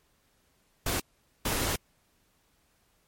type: noise bursts at uneven times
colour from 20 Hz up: pink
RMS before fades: -29 dBFS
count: 2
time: 0.86-1 / 1.45-1.76 s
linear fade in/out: 5 ms
effects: pink hiss -69 dBFS RMS until 3.07 s + MP3 64 kbps